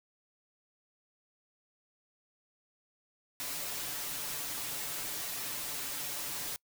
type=noise with comb filter; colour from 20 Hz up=white; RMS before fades=-38 dBFS; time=3.4-6.56 s; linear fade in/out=0 ms; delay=6.9 ms; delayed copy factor=+0.65; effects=noise-tail reverb RT60 0.1 s tail -26 dB re dry